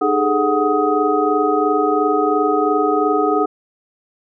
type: tone cluster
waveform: sine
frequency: 303.4 / 408.3 / 431.2 / 739 / 1256 Hz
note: D#4 / G#4 / A4 / F#5 / D#6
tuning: -44 / -29 / -35 / -2 / +16 cents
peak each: -20 dBFS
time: 0.01-3.46 s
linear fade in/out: 10 ms
effects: none